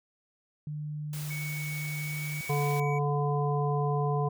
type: tone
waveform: sine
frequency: 150 Hz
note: D3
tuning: 37 cents sharp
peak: -33 dBFS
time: 0.67-2.41 s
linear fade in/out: 2 ms
type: noise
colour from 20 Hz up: white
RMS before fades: -43 dBFS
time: 1.13-2.8 s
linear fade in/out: 2 ms
type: tone with pitch glide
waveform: triangle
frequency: 2231 to 2266 Hz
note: C#7 to C#7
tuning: +11 to +37 cents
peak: -36 dBFS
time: 1.3-2.99 s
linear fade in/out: 10 ms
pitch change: +26 cents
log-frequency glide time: 1.85-2.68 s
type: harmonic tone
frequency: 144.9 Hz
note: D3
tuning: 23 cents flat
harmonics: 1 / 3 / 5 / 7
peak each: -27 / -32 / -34 / -35 dBFS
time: 2.49-4.29 s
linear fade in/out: 10 ms
effects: none